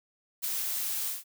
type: noise with ADSR envelope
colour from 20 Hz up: blue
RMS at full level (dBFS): -30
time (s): 0.42-1.24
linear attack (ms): 26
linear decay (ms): 9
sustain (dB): -2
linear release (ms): 160
effects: none